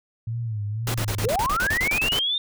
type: tone with vibrato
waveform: sine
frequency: 110 Hz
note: A2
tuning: in tune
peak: -25 dBFS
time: 0.27-1.28 s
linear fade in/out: 5 ms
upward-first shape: sine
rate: 2 Hz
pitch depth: 120 cents each way
type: noise bursts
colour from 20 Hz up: pink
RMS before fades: -28 dBFS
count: 13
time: 0.87-2.191 s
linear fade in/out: 2 ms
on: 73 ms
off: 31 ms
type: linear sweep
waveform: sine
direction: up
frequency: 392 to 3669 Hz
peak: -21 dBFS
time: 1.24-2.38 s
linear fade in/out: 2 ms
effects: none